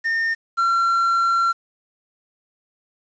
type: tone pair in turn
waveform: triangle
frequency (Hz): 1821 / 1364.2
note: A#6 / F6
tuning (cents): -41 / -41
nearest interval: perfect fourth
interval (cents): 500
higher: first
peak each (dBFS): -17 / -14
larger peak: second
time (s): 0.04-0.35 / 0.57-1.53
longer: second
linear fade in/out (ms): 20
effects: resampled to 16000 Hz + 8-bit